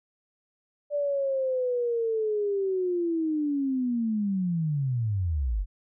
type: linear sweep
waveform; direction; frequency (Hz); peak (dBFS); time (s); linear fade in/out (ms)
sine; down; 587.3 to 41.9; -24; 0.9-5.66; 50
effects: none